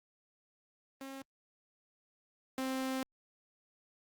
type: tone pair in turn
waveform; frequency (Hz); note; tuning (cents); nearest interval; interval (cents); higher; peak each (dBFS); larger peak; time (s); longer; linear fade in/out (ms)
sawtooth; 269.7 / 262.5; C#4 / C4; -47 / +6; unison; 47; first; -39 / -30; second; 1.01-1.22 / 2.58-3.03; second; 2
effects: Opus 32 kbps